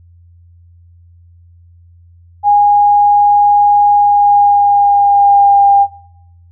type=tone with pitch glide; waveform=sine; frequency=821 to 801.3 Hz; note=G#5 to G5; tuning=-20 to +38 cents; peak=-5 dBFS; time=2.43-5.87 s; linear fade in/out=50 ms; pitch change=-42 cents; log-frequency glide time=3.92-5.72 s; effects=noise-tail reverb RT60 0.8 s tail -18 dB re dry + added 86 Hz sine -40 dBFS peak until 6.51 s